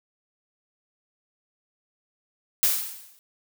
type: noise with exponential decay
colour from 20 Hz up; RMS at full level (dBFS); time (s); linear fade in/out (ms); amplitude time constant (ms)
blue; -18; 2.63-3.19; 0; 120
effects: none